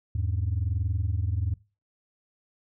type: tone pair together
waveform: sine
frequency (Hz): 81.8 / 102.88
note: E2 / G#2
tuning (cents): -13 / -16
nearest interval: major third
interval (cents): 397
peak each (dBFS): -26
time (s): 0.15-1.54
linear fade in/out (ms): 5
effects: noise-tail reverb RT60 0.3 s tail -22 dB re dry + tanh soft clip ceiling -20 dBFS